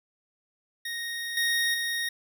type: tone with level steps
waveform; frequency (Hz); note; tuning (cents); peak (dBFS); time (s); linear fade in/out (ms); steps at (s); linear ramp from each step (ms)
25% pulse; 1864.7; A#6; 0; -28 / -20 / -24; 0.85-2.09; 5; 1.37 / 1.74; 2
effects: none